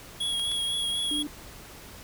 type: tone with vibrato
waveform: square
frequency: 3322 Hz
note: G#7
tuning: in tune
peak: -27 dBFS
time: 0.2-1.23 s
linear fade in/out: 10 ms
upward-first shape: triangle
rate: 4 Hz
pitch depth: 27 cents each way
type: clicks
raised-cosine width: 0.2 ms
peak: -23 dBFS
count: 2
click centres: 0.396 / 0.517 s
type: tone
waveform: sine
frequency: 294.9 Hz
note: D4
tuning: 7 cents sharp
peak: -31 dBFS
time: 1.11-1.27 s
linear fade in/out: 2 ms
effects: added 50 Hz sine -54 dBFS peak until 2.03 s + pink hiss -46 dBFS RMS until 2.03 s